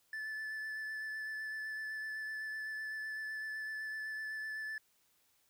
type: tone with vibrato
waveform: triangle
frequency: 1744 Hz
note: A6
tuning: 16 cents flat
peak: -37 dBFS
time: 0.13-4.78 s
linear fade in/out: 2 ms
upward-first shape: sine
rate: 7.9 Hz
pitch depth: 14 cents each way
effects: white hiss -73 dBFS RMS until 5.49 s